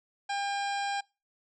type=harmonic tone with a mistuned harmonic; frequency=802 Hz; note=G5; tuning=39 cents sharp; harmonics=1 / 2 / 3 / 4 / 5 / 6 / 7 / 9 / 10; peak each=-31 / -37 / -41 / -43 / -45 / -47 / -48 / -50 / -51 dBFS; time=0.29-1.01 s; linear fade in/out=10 ms; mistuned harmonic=7; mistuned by=-32 cents; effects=noise-tail reverb RT60 0.3 s tail -26 dB re dry